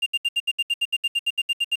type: tone bursts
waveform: triangle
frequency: 2797 Hz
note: F7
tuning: 2 cents sharp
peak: -17 dBFS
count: 16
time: 0.02-1.758 s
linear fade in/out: 10 ms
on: 43 ms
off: 70 ms
effects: resampled to 32000 Hz + 8-bit